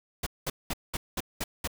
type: noise bursts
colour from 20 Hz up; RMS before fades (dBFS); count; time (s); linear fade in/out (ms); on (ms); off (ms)
pink; -31; 7; 0.23-1.675; 5; 35; 200
effects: none